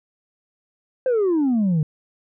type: exponential sweep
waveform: sine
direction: down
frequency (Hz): 531 to 146.83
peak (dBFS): -14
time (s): 1.06-1.83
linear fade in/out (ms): 2
effects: tanh soft clip ceiling -15 dBFS